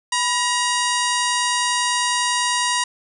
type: harmonic tone with a mistuned harmonic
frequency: 950 Hz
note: A#5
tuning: 33 cents sharp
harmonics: 1 / 2 / 3 / 4 / 5 / 6 / 7 / 8 / 9 / 10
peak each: -22 / -25 / -27 / -28 / -29 / -30 / -30 / -31 / -32 / -32 dBFS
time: 0.12-2.84 s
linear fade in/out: 5 ms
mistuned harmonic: 1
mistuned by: +68 cents
effects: none